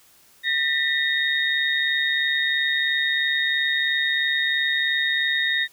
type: tone cluster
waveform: sine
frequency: 1805 / 1948 / 3721 Hz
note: A6 / B6 / A#7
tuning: +44 / -24 / -4 cents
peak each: -24 dBFS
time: 0.43-5.68 s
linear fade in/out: 50 ms
effects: white hiss -55 dBFS RMS until 5.72 s